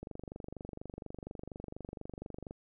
click train, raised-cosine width 2 ms, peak -29 dBFS, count 61, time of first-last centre 0.03-2.509 s, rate 24.2 Hz, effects none

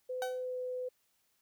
sine tone with pitch glide, 507 to 503.8 Hz, B4 to B4, +45 to +34 cents, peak -35 dBFS, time 0.09-0.89 s, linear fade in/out 10 ms, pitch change -11 cents, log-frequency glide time 0.4-0.58 s
30% pulse tone with exponential decay, 760 Hz, F#5, 46 cents sharp, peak -30 dBFS, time 0.22-0.45 s, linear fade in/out 1 ms, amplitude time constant 49 ms
effects white hiss -75 dBFS RMS until 1.41 s

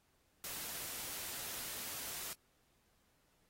white noise, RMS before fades -44 dBFS, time 0.44-2.33 s, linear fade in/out 0 ms, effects pink hiss -75 dBFS RMS until 3.49 s + AAC 48 kbps

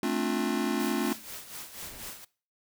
square chord, D minor seventh, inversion second, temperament just, 220.2 / 264.3 / 293.7 / 352.4 Hz, A3 / C4 / D4 / F4, +2 / +18 / 0 / +16 cents, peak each -33 dBFS, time 0.03-1.13 s, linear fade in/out 2 ms
white noise with tremolo, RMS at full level -40 dBFS, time 0.79-2.25 s, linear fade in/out 10 ms, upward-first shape sine, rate 4.1 Hz, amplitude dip 65%
pink noise, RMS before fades -48 dBFS, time 1.82-2.1 s, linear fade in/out 0 ms
effects noise-tail reverb RT60 0.4 s tail -21 dB re dry

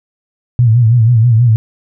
sine tone with vibrato, 116.54 Hz, A#2, in tune, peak -5 dBFS, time 0.59-1.56 s, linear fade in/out 0 ms, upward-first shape sine, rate 6.2 Hz, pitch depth 110 cents each way, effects none

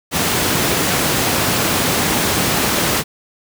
pink high-pass noise, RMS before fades -17 dBFS, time 0.11-3.04 s, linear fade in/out 50 ms, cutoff 110 Hz, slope 12 dB/octave, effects none

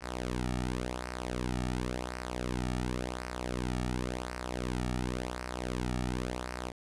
sawtooth tone with flanger, 62 Hz, B1, 7 cents sharp, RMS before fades -35 dBFS, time 0-6.73 s, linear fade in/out 50 ms, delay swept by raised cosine 0.28 to 1.98 ms, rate 0.92 Hz, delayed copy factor -0.75, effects resampled to 24000 Hz + 9-bit

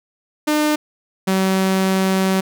sawtooth tone pair in turn, 301.9 / 190.19 Hz, D4 / F#3, +48 / +48 cents, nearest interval minor sixth, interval 800 cents, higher first, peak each -11 dBFS, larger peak neither, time 0.47-0.76 / 1.27-2.41 s, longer second, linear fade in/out 10 ms, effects none

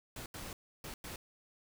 pink noise bursts at uneven times, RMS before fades -45 dBFS, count 4, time 0.16-0.26 / 0.34-0.53 / 0.84-0.94 / 1.04-1.16 s, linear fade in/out 2 ms, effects none

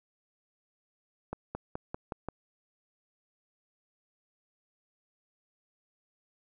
accelerating click train, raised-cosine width 1 ms, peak -21 dBFS, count 6, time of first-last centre 1.33-2.286 s, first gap 220 ms, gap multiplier 0.93, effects none

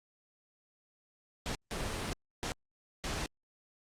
pink noise bursts at uneven times, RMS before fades -36 dBFS, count 4, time 1.46-1.55 / 1.71-2.13 / 2.43-2.52 / 3.04-3.26 s, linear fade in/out 0 ms, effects low-pass 8000 Hz 12 dB/octave + Opus 48 kbps

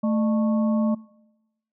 harmonic tone with a mistuned harmonic, 220 Hz, A3, in tune, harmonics 1 / 3 / 4 / 5, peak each -20 / -29 / -40 / -36 dBFS, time 0.03-0.95 s, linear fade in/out 10 ms, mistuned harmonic 3, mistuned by -150 cents, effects noise-tail reverb RT60 1.0 s tail -24 dB re dry

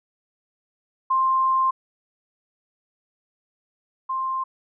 sine tone pair in turn, 1052 / 1052 Hz, C6 / C6, +9 / +9 cents, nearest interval unison, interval 0 cents, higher neither, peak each -17 / -23 dBFS, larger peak first, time 1.1-1.71 / 4.09-4.44 s, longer first, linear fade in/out 10 ms, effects none

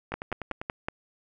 two click trains, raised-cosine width 0.5 ms, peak -14 / -19 dBFS, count 5 / 6, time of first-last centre 0.14-0.885 / 0.12-0.615 s, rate 5.37 / 10.1 Hz, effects none

